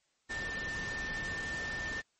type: tone in noise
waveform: sine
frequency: 1795 Hz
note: A6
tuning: 34 cents sharp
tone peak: -36 dBFS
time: 0.29-2.02 s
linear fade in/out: 20 ms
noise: pink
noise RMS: -42 dBFS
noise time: 0.29-2.02 s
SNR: +3 dB
effects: white hiss -75 dBFS RMS until 2.19 s + MP3 32 kbps